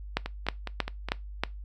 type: two click trains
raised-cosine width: 0.3 ms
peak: -17 / -9 dBFS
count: 5 / 5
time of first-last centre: 0.26-1.086 / 0.17-1.436 s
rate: 4.84 / 3.16 Hz
effects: noise-tail reverb RT60 0.2 s tail -21 dB re dry + added 50 Hz sine -38 dBFS peak until 1.64 s